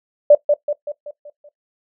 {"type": "tone with echo", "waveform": "sine", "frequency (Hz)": 587.3, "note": "D5", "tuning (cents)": 0, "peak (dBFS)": -4, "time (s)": [0.3, 0.35], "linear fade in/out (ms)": 5, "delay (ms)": 190, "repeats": 6, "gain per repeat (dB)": -6, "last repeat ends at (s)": 1.49, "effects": ["noise-tail reverb RT60 0.1 s tail -17 dB re dry"]}